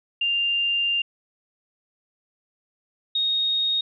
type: tone pair in turn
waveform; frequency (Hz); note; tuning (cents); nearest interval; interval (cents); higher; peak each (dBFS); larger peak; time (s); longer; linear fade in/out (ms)
sine; 2794 / 3730; F7 / A#7; 0 / 0; perfect fourth; 500; second; -20; neither; 0.21-1.02 / 3.15-3.81; first; 5
effects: none